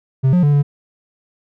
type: tone with pitch steps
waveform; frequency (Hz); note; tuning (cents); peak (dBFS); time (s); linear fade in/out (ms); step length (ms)
triangle; 132.4 / 179 / 145.6 / 143.6; C3 / F3 / D3 / D3; +21 / +43 / -15 / -39; -8; 0.23-0.63; 20; 100
effects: none